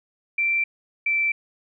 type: tone pair in turn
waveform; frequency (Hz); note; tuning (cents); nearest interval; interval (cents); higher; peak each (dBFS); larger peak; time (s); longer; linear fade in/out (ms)
sine; 2349 / 2334; D7 / D7; 0 / -11; unison; 11; first; -19; neither; 0.38-0.64 / 1.06-1.32; neither; 5
effects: none